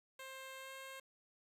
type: tone with pitch glide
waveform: 10% pulse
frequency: 529 to 533.3 Hz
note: C5 to C5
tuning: +19 to +33 cents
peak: -40 dBFS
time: 0.19-1 s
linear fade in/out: 5 ms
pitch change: +14 cents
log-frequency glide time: 0.59-0.72 s
effects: 11-bit